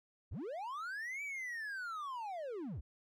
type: linear two-way sweep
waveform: triangle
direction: up then down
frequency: 46.57 to 2325 to 46.57 Hz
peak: -38 dBFS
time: 0.31-2.81 s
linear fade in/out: 10 ms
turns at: 1.23 s
effects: none